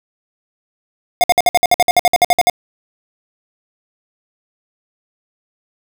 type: tone bursts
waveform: square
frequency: 713 Hz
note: F5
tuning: 36 cents sharp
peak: -8 dBFS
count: 16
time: 1.21-2.498 s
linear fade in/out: 0 ms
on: 28 ms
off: 56 ms
effects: none